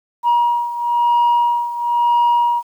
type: beating tone pair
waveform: sine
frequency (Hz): 953 / 954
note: A#5 / A#5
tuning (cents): +38 / +40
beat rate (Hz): 1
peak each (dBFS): -13 / -17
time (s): 0.23-2.63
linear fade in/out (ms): 50
effects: tanh soft clip ceiling -9 dBFS + 8-bit